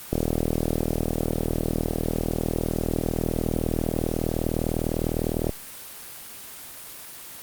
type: click train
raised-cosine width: 2 ms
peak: -9 dBFS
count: 215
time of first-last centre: 0.13-5.493 s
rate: 39.9 Hz
effects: white hiss -40 dBFS RMS until 7.42 s + Opus 24 kbps